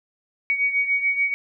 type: beating tone pair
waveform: sine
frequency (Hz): 2247 / 2253.9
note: C#7 / C#7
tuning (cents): +23 / +28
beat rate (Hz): 6.9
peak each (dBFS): -20 / -26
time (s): 0.5-1.34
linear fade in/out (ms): 0
effects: none